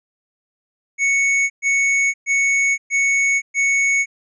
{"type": "tone bursts", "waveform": "square", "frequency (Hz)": 2217, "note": "C#7", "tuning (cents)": 0, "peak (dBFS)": -15, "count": 5, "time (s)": [0.98, 4.06], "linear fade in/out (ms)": 50, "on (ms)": 520, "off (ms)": 120, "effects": ["resampled to 16000 Hz"]}